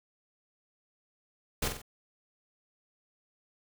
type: noise with echo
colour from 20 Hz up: pink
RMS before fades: -30 dBFS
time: 1.62-1.68 s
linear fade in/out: 5 ms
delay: 46 ms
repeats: 3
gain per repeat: -6 dB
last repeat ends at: 1.818 s
effects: none